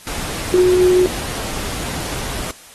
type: tone in noise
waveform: sine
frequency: 364.3 Hz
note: F#4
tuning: 27 cents flat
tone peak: -10 dBFS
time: 0.54-1.06 s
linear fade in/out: 0 ms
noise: pink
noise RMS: -26 dBFS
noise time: 0.07-2.51 s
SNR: +13 dB
effects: white hiss -42 dBFS RMS until 2.74 s + AAC 32 kbps